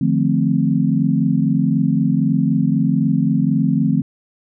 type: chord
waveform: sine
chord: D minor seventh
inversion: none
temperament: equal with one note detuned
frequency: 150.7 / 174.61 / 220 / 261.6 Hz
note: D3 / F3 / A3 / C4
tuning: +45 / 0 / 0 / 0 cents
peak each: -19 dBFS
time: 0.01-4.02 s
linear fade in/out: 5 ms
effects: none